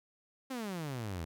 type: exponential sweep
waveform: sawtooth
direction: down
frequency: 271.5 to 77.78 Hz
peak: -33 dBFS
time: 0.5-1.25 s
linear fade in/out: 10 ms
effects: none